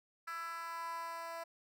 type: tone with high-pass filter sweep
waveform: 10% pulse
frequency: 333.3 Hz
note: E4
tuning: 19 cents sharp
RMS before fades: -43 dBFS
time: 0.27-1.44 s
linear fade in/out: 10 ms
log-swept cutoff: 1400 to 740 Hz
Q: 4.7
effects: none